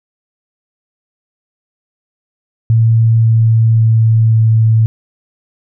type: tone with pitch steps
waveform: sine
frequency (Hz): 113.5 / 112.85 / 112.2 / 111.55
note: A#2 / A2 / A2 / A2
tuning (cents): -46 / +44 / +34 / +24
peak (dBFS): -6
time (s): 2.7-4.86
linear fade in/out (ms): 0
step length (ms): 540
effects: none